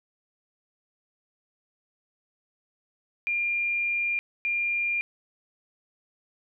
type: tone bursts at uneven times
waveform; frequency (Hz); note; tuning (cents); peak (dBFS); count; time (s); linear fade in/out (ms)
sine; 2400; D7; +37; -24; 2; 3.27-4.19 / 4.45-5.01; 0
effects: none